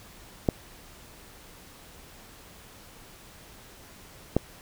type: clicks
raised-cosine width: 2 ms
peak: -7 dBFS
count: 2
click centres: 0.488 / 4.366 s
effects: pink hiss -50 dBFS RMS until 4.61 s